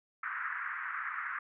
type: band-pass noise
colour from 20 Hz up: pink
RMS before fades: -38 dBFS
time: 0.23-1.39 s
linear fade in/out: 5 ms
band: 1200 to 1900 Hz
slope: 48 dB/octave
effects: none